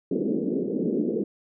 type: band-pass noise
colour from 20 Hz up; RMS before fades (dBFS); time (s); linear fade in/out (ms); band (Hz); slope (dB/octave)
pink; -26; 0.11-1.24; 5; 190 to 470; 48
effects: none